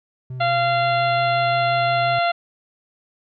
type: tone with vibrato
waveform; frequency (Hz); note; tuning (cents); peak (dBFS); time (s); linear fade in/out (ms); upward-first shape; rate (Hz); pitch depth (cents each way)
triangle; 126.3; B2; +39; -26; 0.3-2.19; 5; square; 5.7; 24
type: harmonic tone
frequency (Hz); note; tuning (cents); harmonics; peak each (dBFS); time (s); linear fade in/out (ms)
690; F5; -21; 1 / 2 / 3 / 4 / 5 / 6; -18 / -24 / -28 / -30 / -32 / -34; 0.4-2.32; 10
effects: none